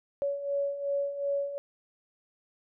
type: beating tone pair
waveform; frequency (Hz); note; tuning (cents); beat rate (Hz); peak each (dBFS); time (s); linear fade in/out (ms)
sine; 561 / 563.7; C#5 / C#5; +21 / +29; 2.7; -35 / -29; 0.22-1.58; 0
effects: none